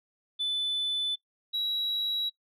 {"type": "tone pair in turn", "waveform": "sine", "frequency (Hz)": [3500, 3883], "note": ["A7", "B7"], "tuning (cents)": [-10, -30], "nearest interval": "major second", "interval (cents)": 180, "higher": "second", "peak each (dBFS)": -25, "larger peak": "neither", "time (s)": [[0.39, 1.16], [1.53, 2.3]], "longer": "neither", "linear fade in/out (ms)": 20, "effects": ["noise-tail reverb RT60 0.1 s tail -20 dB re dry", "tanh soft clip ceiling -25 dBFS"]}